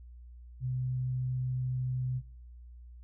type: tone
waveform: sine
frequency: 127.6 Hz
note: C3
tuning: 43 cents flat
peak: -30 dBFS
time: 0.6-2.22 s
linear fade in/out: 50 ms
effects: noise-tail reverb RT60 0.7 s tail -25 dB re dry + added 60 Hz sine -47 dBFS peak until 3.03 s